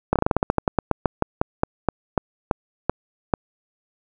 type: slowing click train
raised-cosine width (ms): 1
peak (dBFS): -3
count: 22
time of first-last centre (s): 0.13-3.338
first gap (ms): 27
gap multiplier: 1.15
effects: none